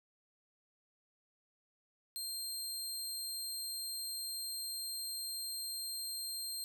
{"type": "tone", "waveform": "20% pulse", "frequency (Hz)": 4183, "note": "C8", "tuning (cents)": -1, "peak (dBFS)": -33, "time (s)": [2.16, 6.64], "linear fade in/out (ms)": 0, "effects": []}